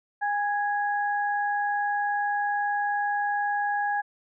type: tone pair together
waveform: sine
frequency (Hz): 818.7 / 1661.2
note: G#5 / G#6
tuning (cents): -25 / 0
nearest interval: octave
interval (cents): 1225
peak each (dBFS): -25 / -29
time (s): 0.21-4.02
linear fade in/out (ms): 20
effects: none